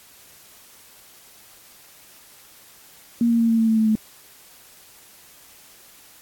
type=tone with pitch steps; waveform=sine; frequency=234.8 / 232.2 / 229.7 / 227.2 / 224.7 / 222.3 / 219.8 / 217.4 Hz; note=A#3 / A#3 / A#3 / A#3 / A3 / A3 / A3 / A3; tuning=+13 / -7 / -25 / -44 / +37 / +18 / -2 / -21 cents; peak=-15 dBFS; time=3.21-3.954 s; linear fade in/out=2 ms; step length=93 ms; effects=white hiss -49 dBFS RMS until 6.21 s + AAC 64 kbps